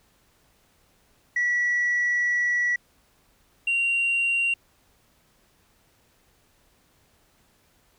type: tone pair in turn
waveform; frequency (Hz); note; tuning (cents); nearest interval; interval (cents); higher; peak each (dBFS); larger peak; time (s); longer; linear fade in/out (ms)
sine; 1943 / 2760; B6 / F7; -29 / -21; tritone; 608; second; -19; neither; 1.36-2.76 / 3.67-4.54; first; 5
effects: tanh soft clip ceiling -18 dBFS + pink hiss -63 dBFS RMS until 7.98 s